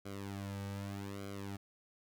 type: tone with flanger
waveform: sawtooth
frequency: 99.3 Hz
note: G2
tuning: 23 cents sharp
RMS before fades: -43 dBFS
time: 0.05-1.57 s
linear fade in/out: 10 ms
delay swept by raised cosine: 1.1 to 2.9 ms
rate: 0.83 Hz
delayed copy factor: -1
effects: none